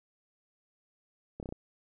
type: slowing click train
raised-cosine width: 2 ms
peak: -26 dBFS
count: 5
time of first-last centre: 1.4-1.524 s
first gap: 28 ms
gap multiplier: 1.07
effects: none